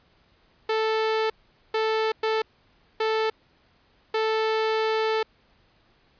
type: tone bursts at uneven times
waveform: sawtooth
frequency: 440 Hz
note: A4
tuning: in tune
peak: -18 dBFS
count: 5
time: 0.69-1.3 / 1.74-2.12 / 2.23-2.42 / 3-3.3 / 4.14-5.23 s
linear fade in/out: 5 ms
effects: pink hiss -62 dBFS RMS until 6.19 s + resampled to 11025 Hz